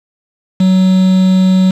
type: tone with quantisation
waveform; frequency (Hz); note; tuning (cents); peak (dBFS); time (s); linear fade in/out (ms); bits
triangle; 187; F#3; +19; -4; 0.6-1.71; 5; 4
effects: low-pass 6000 Hz 12 dB/octave